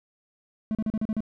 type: tone bursts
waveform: triangle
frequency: 217.8 Hz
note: A3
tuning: 17 cents flat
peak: -22 dBFS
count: 7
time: 0.71-1.205 s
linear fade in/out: 0 ms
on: 39 ms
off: 37 ms
effects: none